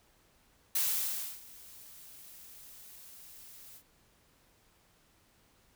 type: noise with ADSR envelope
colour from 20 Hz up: blue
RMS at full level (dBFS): -29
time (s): 0.75-3.83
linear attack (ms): 6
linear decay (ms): 640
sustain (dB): -23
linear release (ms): 73
effects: pink hiss -67 dBFS RMS until 5.75 s